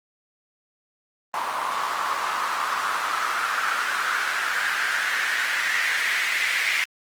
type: noise with band-pass filter sweep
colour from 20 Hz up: white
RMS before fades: -25 dBFS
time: 1.34-6.84 s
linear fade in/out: 0 ms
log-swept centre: 990 to 2100 Hz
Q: 3.9
effects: Opus 24 kbps